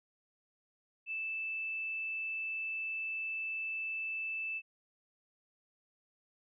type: tone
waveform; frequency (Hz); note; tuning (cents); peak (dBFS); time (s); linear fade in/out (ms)
sine; 2637; E7; 0; -35; 1.06-4.62; 50
effects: none